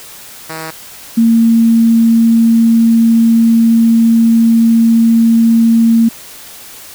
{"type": "tone pair in turn", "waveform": ["5% pulse", "sine"], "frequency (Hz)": [159.9, 228.6], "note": ["D#3", "A#3"], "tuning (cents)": [48, -34], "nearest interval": "tritone", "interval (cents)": 618, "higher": "second", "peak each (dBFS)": [-11, -5], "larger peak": "second", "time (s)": [[0.49, 0.71], [1.17, 6.09]], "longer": "second", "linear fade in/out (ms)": 10, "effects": ["white hiss -33 dBFS RMS until 6.94 s"]}